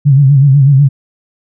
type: tone with vibrato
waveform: sine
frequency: 138.59 Hz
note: C#3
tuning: in tune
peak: -3 dBFS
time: 0.05-0.89 s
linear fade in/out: 20 ms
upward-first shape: sine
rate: 8.1 Hz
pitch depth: 91 cents each way
effects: none